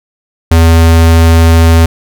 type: tone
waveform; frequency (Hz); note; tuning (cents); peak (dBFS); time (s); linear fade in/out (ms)
square; 82.41; E2; 0; -3; 0.51-1.86; 5
effects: none